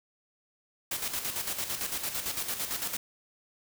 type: noise with tremolo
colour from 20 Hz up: white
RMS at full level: -32 dBFS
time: 0.91-2.97 s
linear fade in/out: 5 ms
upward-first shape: square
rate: 8.9 Hz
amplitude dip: 55%
effects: none